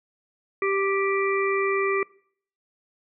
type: harmonic tone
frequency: 392 Hz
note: G4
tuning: in tune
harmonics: 1 / 3 / 5 / 6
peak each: -23 / -28 / -30 / -31 dBFS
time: 0.62-2.03 s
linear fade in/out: 2 ms
effects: noise-tail reverb RT60 0.6 s tail -24 dB re dry